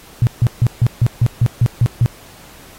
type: tone bursts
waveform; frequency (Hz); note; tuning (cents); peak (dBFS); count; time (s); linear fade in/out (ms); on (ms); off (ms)
sine; 119.1; A#2; +38; -8; 10; 0.22-2.06; 0; 49; 150
effects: pink hiss -42 dBFS RMS until 2.78 s + AAC 48 kbps